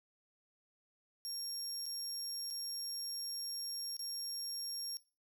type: tone with dropouts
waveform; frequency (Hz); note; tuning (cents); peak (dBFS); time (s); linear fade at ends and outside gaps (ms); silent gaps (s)
25% pulse; 5550; F8; -12; -35; 1.25-4.97; 0; 1.857-1.863 / 2.503-2.508 / 3.967-3.993
effects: noise-tail reverb RT60 0.3 s tail -19 dB re dry